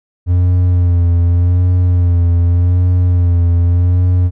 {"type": "tone with vibrato", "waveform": "triangle", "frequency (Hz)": 88, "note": "F2", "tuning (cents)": 14, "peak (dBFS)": -6, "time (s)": [0.26, 4.31], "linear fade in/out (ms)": 50, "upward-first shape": "sine", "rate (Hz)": 0.85, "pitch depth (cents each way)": 39, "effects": []}